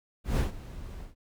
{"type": "noise with ADSR envelope", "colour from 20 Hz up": "brown", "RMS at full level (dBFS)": -23, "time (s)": [0.24, 1.15], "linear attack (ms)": 140, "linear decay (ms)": 130, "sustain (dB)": -18, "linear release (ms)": 140, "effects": []}